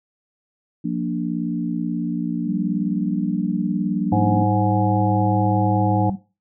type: chord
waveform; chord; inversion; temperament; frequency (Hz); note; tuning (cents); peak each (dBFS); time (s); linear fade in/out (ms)
sine; Bb major; second; equal; 174.61 / 233.1 / 293.7; F3 / Bb3 / D4; 0 / 0 / 0; -25; 0.84-4.44; 10
type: tone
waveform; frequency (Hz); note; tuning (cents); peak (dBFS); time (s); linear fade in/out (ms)
sine; 193.7; G3; -20; -24; 2.46-6.16; 10
type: harmonic tone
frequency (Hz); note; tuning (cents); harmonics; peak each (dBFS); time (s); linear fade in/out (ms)
104.9; G#2; +18; 1 / 3 / 5 / 7 / 8; -20 / -23 / -28 / -23 / -24; 4.12-6.1; 5
effects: noise-tail reverb RT60 0.3 s tail -18 dB re dry